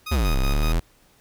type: tone with tremolo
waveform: 15% pulse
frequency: 1247 Hz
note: D#6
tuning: 3 cents sharp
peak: -24 dBFS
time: 0.06-0.73 s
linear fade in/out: 10 ms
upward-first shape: square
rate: 5.3 Hz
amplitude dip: 55%
type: exponential two-way sweep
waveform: square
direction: down then up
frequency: 83.2 to 31.72 to 42.91 Hz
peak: -19 dBFS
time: 0.11-0.8 s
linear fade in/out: 10 ms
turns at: 0.37 s
effects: pink hiss -58 dBFS RMS until 1.2 s